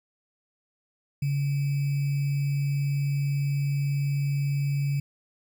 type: tone with sample-and-hold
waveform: sine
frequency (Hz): 140.9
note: C#3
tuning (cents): +29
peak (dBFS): -23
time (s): 1.22-5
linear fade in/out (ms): 5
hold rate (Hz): 2450
effects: none